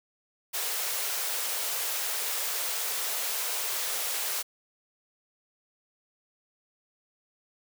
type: high-pass noise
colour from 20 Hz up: white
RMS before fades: -31 dBFS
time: 0.53-4.43 s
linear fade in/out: 20 ms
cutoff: 400 Hz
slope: 48 dB/octave
effects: none